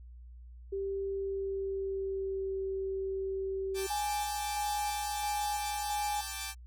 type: tone with pitch glide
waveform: sine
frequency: 392 to 385.7 Hz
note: G4 to G4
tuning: 0 to -28 cents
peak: -32 dBFS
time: 0.72-3.87 s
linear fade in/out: 10 ms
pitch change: -28 cents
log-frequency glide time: 1.08-2.58 s
type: chord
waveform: 5% pulse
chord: G suspended second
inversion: none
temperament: equal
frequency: 784 / 880 / 1174.7 Hz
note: G5 / A5 / D6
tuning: 0 / 0 / 0 cents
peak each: -30 dBFS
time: 3.74-6.55 s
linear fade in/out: 50 ms
type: tone with tremolo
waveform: sine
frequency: 830.6 Hz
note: G#5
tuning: in tune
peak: -31 dBFS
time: 3.9-6.21 s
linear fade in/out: 5 ms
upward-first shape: square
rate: 1.5 Hz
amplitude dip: 30%
effects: added 60 Hz sine -47 dBFS peak until 6.66 s